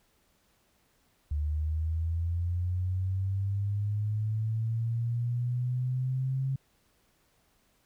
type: linear sweep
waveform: sine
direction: up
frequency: 73.42 to 134.8 Hz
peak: -27 dBFS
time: 1.31-6.56 s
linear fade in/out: 5 ms
effects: pink hiss -69 dBFS RMS until 7.85 s